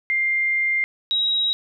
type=tone pair in turn; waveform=sine; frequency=2100 / 3829 Hz; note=C7 / A#7; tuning=+6 / +46 cents; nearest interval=minor seventh; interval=1040 cents; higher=second; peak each=-18 dBFS; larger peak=neither; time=0.1-0.84 / 1.11-1.53 s; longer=first; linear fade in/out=0 ms; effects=none